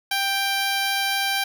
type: tone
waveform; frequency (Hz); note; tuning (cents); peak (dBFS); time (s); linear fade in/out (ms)
10% pulse; 787; G5; +7; -13; 0.11-1.44; 5
effects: none